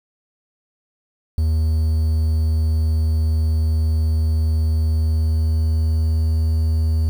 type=tone with pitch glide; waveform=triangle; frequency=79.1 to 79.74 Hz; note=D#2 to D#2; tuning=+29 to +43 cents; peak=-13 dBFS; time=1.38-7.09 s; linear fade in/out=0 ms; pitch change=+14 cents; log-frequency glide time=4.89-6.3 s; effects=7-bit